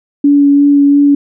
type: tone with vibrato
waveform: sine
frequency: 284.6 Hz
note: C#4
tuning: 46 cents sharp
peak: -4 dBFS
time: 0.24-1.15 s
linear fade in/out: 5 ms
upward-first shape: sine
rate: 2.9 Hz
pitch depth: 11 cents each way
effects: none